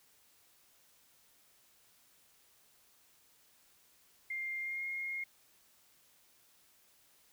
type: tone with pitch glide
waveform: sine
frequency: 2110 to 2141 Hz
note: C7 to C7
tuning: +14 to +39 cents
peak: -36 dBFS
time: 4.3-5.24 s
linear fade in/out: 5 ms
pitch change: +25 cents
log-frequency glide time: 4.61-4.84 s
effects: white hiss -67 dBFS RMS until 7.32 s